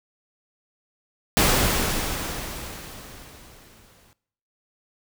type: noise with exponential decay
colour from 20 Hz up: pink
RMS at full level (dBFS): -17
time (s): 1.37-4.13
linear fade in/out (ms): 0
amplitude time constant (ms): 600
effects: noise-tail reverb RT60 0.7 s tail -21 dB re dry